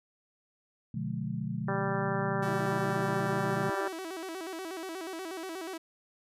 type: chord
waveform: sine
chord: B diminished seventh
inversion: none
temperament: just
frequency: 123.47 / 148.16 / 177.8 / 213.4 Hz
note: B2 / D3 / F3 / Ab3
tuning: 0 / +16 / +31 / +47 cents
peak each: -37 dBFS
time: 0.94-3.7 s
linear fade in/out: 5 ms
type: harmonic tone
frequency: 196 Hz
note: G3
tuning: in tune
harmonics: 2 / 3 / 4 / 5 / 6 / 7 / 8 / 9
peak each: -35 / -37 / -38 / -39 / -40 / -40 / -41 / -42 dBFS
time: 1.68-3.88 s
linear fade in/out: 2 ms
type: tone with vibrato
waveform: sawtooth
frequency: 351.6 Hz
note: F4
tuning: 12 cents sharp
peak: -33 dBFS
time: 2.42-5.78 s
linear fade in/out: 10 ms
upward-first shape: square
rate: 8.3 Hz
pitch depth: 130 cents each way
effects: resampled to 32000 Hz